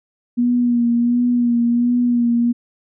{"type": "tone with vibrato", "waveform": "sine", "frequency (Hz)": 240, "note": "B3", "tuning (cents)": -49, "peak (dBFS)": -13, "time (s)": [0.37, 2.53], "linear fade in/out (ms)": 20, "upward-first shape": "sine", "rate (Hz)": 1.4, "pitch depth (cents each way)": 30, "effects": []}